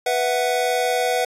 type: chord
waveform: square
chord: B suspended fourth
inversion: none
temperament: equal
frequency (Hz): 493.9 / 659.3 / 740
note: B4 / E5 / F#5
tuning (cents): 0 / 0 / 0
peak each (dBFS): -23 / -26 / -23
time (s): 0.06-1.25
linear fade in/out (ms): 5
effects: resampled to 32000 Hz